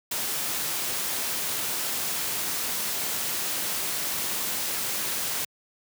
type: noise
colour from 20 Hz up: white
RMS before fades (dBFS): -29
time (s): 0.11-5.45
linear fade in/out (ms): 5
effects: high-pass 100 Hz 12 dB/octave